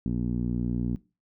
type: tone with low-pass filter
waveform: 10% pulse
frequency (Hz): 59.9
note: A#1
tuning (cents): +48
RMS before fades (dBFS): -28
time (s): 0.06-0.96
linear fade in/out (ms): 0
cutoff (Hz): 230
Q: 2.1
effects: noise-tail reverb RT60 0.3 s tail -21 dB re dry